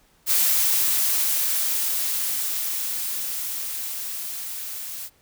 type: noise with level ramp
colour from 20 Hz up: blue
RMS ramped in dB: -19 to -34 dBFS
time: 0.26-5.1 s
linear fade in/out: 50 ms
effects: pink hiss -60 dBFS RMS until 5.21 s